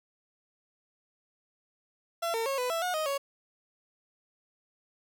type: tone with pitch steps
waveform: 30% pulse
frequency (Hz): 676 / 454.3 / 546 / 498.5 / 663 / 724 / 624 / 557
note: E5 / A#4 / C#5 / B4 / E5 / F#5 / D#5 / C#5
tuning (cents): +43 / -45 / -26 / +16 / +10 / -38 / +5 / +8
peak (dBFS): -26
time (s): 2.22-3.18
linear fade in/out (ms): 10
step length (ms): 120
effects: none

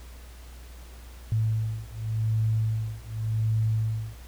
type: beating tone pair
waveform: sine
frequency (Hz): 110 / 110.88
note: A2 / A2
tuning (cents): 0 / +14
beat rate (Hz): 0.88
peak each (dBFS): -27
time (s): 1.32-4.17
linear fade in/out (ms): 0
effects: added 60 Hz sine -42 dBFS peak until 4.27 s + pink hiss -52 dBFS RMS until 4.27 s

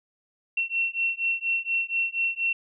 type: beating tone pair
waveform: sine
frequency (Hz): 2714 / 2718.2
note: E7 / F7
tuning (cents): +50 / -48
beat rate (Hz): 4.2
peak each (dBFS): -27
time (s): 0.57-2.53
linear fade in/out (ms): 5
effects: none

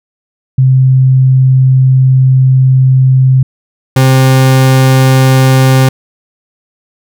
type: tone pair in turn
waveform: sine / 40% pulse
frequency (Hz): 130.81 / 131.64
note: C3 / C3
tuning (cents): 0 / +11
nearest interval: unison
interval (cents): 11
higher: second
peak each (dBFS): -3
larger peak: neither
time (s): 0.58-3.43 / 3.96-5.89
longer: first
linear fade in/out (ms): 5
effects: none

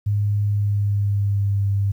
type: tone with pitch glide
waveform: sine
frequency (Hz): 102.9 to 99.68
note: G#2 to G2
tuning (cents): -16 to +29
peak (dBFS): -17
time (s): 0.06-1.92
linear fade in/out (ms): 10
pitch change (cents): -55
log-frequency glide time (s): 0.46-1.67
effects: 9-bit

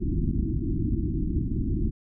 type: low-pass noise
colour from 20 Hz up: pink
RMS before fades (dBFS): -26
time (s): 0-1.91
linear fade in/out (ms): 20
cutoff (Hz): 350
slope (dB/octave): 96
effects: none

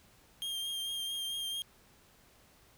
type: tone with vibrato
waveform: 45% pulse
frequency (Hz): 3206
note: G7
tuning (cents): +38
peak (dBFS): -35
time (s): 0.42-1.62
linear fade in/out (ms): 0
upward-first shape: triangle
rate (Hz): 4.5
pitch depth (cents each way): 25
effects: pink hiss -63 dBFS RMS until 2.77 s

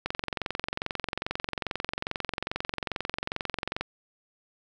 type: click train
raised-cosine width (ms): 0.3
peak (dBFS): -13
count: 85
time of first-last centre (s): 0.06-3.81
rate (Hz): 22.4
effects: none

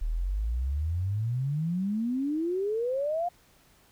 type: exponential sweep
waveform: sine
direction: up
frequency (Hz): 36.71 to 720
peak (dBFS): -26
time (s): 0.01-3.29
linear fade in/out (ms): 10
effects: pink hiss -61 dBFS RMS until 3.91 s

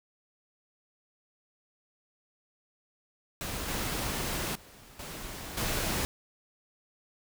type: noise with level steps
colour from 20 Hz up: pink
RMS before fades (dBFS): -36 / -33 / -53 / -41 / -31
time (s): 3.41-6.05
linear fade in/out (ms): 0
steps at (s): 3.68 / 4.55 / 4.99 / 5.57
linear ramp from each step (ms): 5
effects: none

